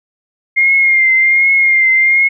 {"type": "tone with vibrato", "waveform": "sine", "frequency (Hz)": 2122, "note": "C7", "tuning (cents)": 24, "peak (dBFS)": -7, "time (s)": [0.56, 2.29], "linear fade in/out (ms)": 20, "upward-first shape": "triangle", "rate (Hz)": 1.3, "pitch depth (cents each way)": 46, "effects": []}